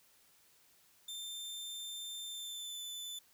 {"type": "tone with pitch glide", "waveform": "sawtooth", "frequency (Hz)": [3577, 3511], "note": ["A7", "A7"], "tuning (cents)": [28, -4], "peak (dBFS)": -39, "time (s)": [1.08, 3.19], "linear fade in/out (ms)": 5, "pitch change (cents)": -32, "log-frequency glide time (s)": [2.27, 2.8], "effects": ["white hiss -67 dBFS RMS until 3.33 s"]}